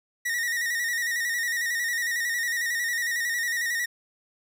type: tone with vibrato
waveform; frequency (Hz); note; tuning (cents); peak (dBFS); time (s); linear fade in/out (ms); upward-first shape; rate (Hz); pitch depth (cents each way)
45% pulse; 1889; A#6; +22; -25; 0.25-3.86; 10; square; 11; 47
effects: none